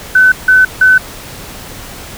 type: tone bursts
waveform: sine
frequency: 1513 Hz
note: F#6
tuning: 38 cents sharp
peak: -3 dBFS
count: 3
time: 0.15-0.98 s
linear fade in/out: 5 ms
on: 170 ms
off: 160 ms
effects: pink hiss -29 dBFS RMS until 2.17 s